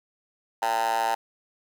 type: tone with high-pass filter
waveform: 10% pulse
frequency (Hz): 113.4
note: A#2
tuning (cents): -47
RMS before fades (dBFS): -25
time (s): 0.62-1.15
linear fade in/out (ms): 5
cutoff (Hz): 860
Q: 8.3
effects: none